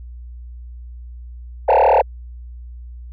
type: tone with frequency modulation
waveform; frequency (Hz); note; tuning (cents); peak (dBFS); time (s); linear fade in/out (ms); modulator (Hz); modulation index
sine; 699; F5; +1; -7; 1.68-2.02; 10; 37.4; 5.8
effects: tanh soft clip ceiling -9 dBFS + added 60 Hz sine -32 dBFS peak until 3.12 s